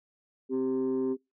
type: tone pair together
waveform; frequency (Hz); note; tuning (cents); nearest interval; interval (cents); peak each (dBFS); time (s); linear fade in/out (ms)
sine; 261.6 / 392; C4 / G4; 0 / 0; perfect fifth; 700; -27; 0.49-1.17; 50
effects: noise-tail reverb RT60 0.2 s tail -22 dB re dry + tanh soft clip ceiling -23 dBFS